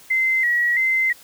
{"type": "tone with vibrato", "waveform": "sine", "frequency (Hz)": 1992, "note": "B6", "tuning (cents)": 14, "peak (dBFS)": -16, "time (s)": [0.1, 1.13], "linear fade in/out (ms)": 10, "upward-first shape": "square", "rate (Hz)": 1.5, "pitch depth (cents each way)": 66, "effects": ["white hiss -47 dBFS RMS until 1.23 s"]}